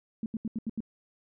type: tone bursts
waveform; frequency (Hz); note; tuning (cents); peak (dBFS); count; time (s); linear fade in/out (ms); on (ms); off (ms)
sine; 222.3; A3; +18; -29; 6; 0.23-0.805; 2; 30; 79
effects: none